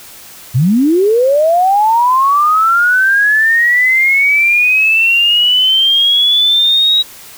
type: linear sweep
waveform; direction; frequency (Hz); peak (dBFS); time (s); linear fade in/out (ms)
sine; up; 110.1 to 3840; -7; 0.54-7.03; 20
effects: white hiss -35 dBFS RMS until 7.37 s